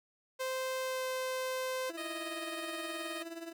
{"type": "tone with pitch glide", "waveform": "sawtooth", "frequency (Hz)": [520, 516.7], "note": ["C5", "C5"], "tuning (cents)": [-11, -22], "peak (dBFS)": -30, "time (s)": [0.39, 1.91], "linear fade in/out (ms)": 20, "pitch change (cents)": -11, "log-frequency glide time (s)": [0.8, 1.04]}
{"type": "tone with tremolo", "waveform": "30% pulse", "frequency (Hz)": 332.7, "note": "E4", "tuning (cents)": 16, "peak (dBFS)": -36, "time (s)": [1.89, 3.53], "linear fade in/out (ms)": 10, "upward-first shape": "triangle", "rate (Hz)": 19, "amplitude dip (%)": 75}
{"type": "tone", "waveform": "10% pulse", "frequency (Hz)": 622.3, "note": "D#5", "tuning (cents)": 0, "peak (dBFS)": -31, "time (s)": [1.97, 3.23], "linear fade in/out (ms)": 10}
{"effects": []}